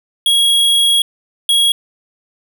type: tone pair in turn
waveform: square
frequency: 3309 / 3309 Hz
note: G#7 / G#7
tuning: -7 / -7 cents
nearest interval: unison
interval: 0 cents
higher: neither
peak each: -10 dBFS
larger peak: neither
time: 0.26-1.02 / 1.49-1.72 s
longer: first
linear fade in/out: 2 ms
effects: none